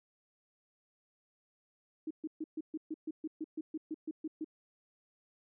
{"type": "tone bursts", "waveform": "sine", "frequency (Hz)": 313.8, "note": "D#4", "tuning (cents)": 15, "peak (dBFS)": -35, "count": 15, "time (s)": [2.07, 4.445], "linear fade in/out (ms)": 5, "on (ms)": 37, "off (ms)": 130, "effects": []}